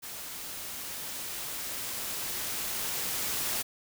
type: noise with level ramp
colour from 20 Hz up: white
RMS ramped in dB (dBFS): -41 to -31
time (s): 0.02-3.63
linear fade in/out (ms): 20
effects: none